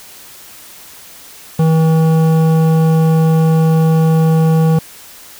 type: tone with hard clipping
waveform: sine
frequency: 160.7 Hz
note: E3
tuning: 44 cents flat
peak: -10 dBFS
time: 1.59-4.79 s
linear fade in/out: 5 ms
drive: 12 dB
effects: white hiss -37 dBFS RMS until 5.39 s